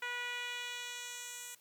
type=tone with band-pass filter sweep; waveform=10% pulse; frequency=487 Hz; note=B4; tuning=24 cents flat; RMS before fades=-42 dBFS; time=0.02-1.55 s; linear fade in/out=5 ms; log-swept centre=1800 to 9500 Hz; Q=1.1; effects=white hiss -66 dBFS RMS until 1.6 s + high-pass 60 Hz 12 dB/octave